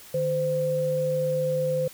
sine tone pair together, 152.4 / 515.3 Hz, D#3 / C5, -36 / -27 cents, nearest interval octave + major sixth, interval 2109 cents, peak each -30 / -23 dBFS, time 0.14-1.88 s, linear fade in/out 5 ms, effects white hiss -47 dBFS RMS until 1.93 s

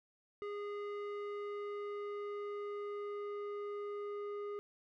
square tone with low-pass filter sweep, 410.7 Hz, G#4, 19 cents flat, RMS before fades -42 dBFS, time 0.42-4.59 s, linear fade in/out 0 ms, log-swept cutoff 1900 to 1200 Hz, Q 0.97, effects none

